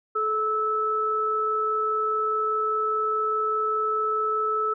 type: tone pair together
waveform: sine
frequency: 431.9 / 1307 Hz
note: A4 / E6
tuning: -32 / -15 cents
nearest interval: octave + perfect fifth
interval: 1917 cents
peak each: -28 / -23 dBFS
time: 0.15-4.74 s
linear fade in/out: 10 ms
effects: none